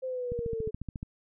sine linear sweep, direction down, 523.3 to 431.2 Hz, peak -31 dBFS, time 0.02-0.71 s, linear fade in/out 20 ms
click train, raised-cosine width 5 ms, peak -24 dBFS, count 11, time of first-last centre 0.32-1.029 s, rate 14.1 Hz
effects none

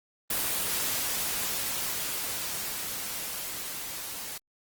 white noise with level ramp, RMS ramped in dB -28 to -38 dBFS, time 0.3-4.38 s, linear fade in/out 5 ms, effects Opus 24 kbps

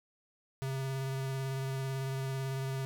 square tone with vibrato, 134 Hz, C3, 42 cents sharp, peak -34 dBFS, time 0.62-2.85 s, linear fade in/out 0 ms, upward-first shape sine, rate 18 Hz, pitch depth 16 cents each way, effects none

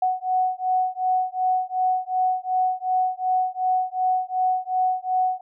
sine beating tone pair, 740 / 742.7 Hz, F#5 / F#5, 0 / +6 cents, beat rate 2.7 Hz, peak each -23 / -23 dBFS, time 0.02-5.41 s, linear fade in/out 5 ms, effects none

